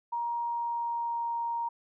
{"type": "tone with pitch glide", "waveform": "sine", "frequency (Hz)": [943, 934.9], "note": ["A#5", "A#5"], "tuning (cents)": [20, 5], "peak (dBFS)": -29, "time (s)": [0.12, 1.69], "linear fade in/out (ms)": 10, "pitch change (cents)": -15, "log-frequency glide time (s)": [0.37, 1.33], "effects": []}